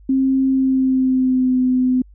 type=tone with pitch glide; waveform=sine; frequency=265.9 to 254.5 Hz; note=C4 to C4; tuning=+28 to -48 cents; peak=-13 dBFS; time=0.09-2.02 s; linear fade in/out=5 ms; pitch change=-76 cents; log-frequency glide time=0.48-1.59 s; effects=added 50 Hz sine -42 dBFS peak until 2.14 s